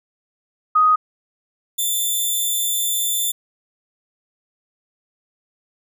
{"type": "tone pair in turn", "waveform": ["sine", "5% pulse"], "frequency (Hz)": [1249, 3539], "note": ["D#6", "A7"], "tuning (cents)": [6, 9], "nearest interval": "octave + tritone", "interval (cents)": 1803, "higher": "second", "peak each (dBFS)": -11, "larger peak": "neither", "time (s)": [[0.75, 0.96], [1.78, 3.32]], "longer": "second", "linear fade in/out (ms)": 10, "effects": []}